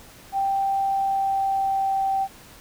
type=tone with pitch glide; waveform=sine; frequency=784 to 777.2 Hz; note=G5 to G5; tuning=0 to -15 cents; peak=-20 dBFS; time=0.32-2.28 s; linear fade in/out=50 ms; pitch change=-15 cents; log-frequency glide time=0.69-2.09 s; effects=pink hiss -47 dBFS RMS until 2.6 s